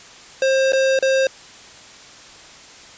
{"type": "tone with dropouts", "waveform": "square", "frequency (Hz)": 532, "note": "C5", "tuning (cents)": 29, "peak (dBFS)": -15, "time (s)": [0.42, 1.27], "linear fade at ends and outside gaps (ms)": 2, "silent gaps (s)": [[0.722, 0.732], [0.99, 1.025]], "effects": ["white hiss -42 dBFS RMS until 2.97 s", "resampled to 16000 Hz"]}